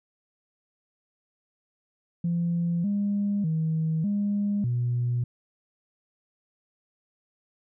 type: tone with pitch steps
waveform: sine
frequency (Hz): 171 / 202.9 / 159.6 / 203.9 / 121.5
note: F3 / G#3 / D#3 / G#3 / B2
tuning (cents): -36 / -40 / +44 / -32 / -28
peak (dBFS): -22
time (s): 2.24-5.24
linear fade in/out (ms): 5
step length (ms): 600
effects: tanh soft clip ceiling -19 dBFS

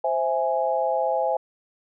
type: chord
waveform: sine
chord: C augmented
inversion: none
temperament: equal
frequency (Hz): 523.3 / 659.3 / 830.6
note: C5 / E5 / G#5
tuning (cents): 0 / 0 / 0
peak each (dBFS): -25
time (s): 0.04-1.37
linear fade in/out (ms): 5
effects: none

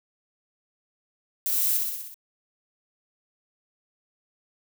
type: noise with echo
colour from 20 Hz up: violet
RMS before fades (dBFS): -26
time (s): 1.46-1.77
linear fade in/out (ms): 0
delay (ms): 62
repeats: 6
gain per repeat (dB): -3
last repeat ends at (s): 2.142
effects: none

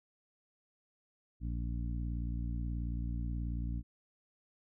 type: harmonic tone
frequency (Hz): 58.5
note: A#1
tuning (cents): +7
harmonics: 1 / 2 / 3 / 4 / 5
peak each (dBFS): -35 / -41 / -45 / -47 / -49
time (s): 1.4-3.83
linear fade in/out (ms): 50
effects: none

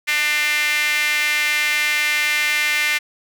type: tone with high-pass filter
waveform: sawtooth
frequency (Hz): 298.7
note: D4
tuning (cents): +29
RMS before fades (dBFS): -19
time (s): 0.07-2.99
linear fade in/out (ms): 20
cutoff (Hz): 2100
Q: 4
effects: none

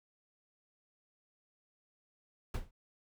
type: noise with exponential decay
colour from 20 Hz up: brown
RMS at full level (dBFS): -27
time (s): 2.54-2.71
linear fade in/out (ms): 5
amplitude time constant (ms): 36
effects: none

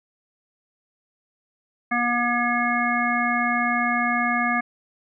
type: harmonic tone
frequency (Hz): 240.5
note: B3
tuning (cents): -46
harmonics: 1 / 3 / 5 / 7 / 9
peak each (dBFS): -26 / -26 / -26 / -26 / -26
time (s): 1.91-4.61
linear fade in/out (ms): 10
effects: none

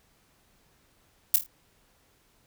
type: noise with echo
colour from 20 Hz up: violet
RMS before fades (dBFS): -18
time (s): 1.34-1.36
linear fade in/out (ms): 2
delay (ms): 26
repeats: 4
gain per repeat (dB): -8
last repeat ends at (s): 1.464
effects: pink hiss -65 dBFS RMS until 2.46 s

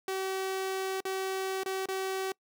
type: tone with dropouts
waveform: sawtooth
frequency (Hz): 381.6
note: G4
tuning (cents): -47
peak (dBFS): -27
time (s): 0.08-2.32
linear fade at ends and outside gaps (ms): 2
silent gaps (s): 1.005-1.052 / 1.634-1.66 / 1.858-1.886
effects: noise-tail reverb RT60 0.1 s tail -25 dB re dry

